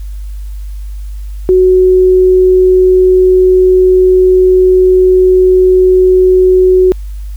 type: tone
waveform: sine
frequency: 370 Hz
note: F#4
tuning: in tune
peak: -3 dBFS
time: 1.49-6.92 s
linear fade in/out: 0 ms
effects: added 50 Hz sine -19 dBFS peak until 7.36 s + white hiss -46 dBFS RMS until 7.36 s